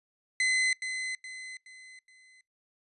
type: tone with echo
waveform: 40% pulse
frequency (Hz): 2038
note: C7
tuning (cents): -46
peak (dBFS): -23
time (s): 0.4-0.73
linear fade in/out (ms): 2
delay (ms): 420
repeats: 4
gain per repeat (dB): -8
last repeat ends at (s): 2.41
effects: noise-tail reverb RT60 0.2 s tail -24 dB re dry + resampled to 24000 Hz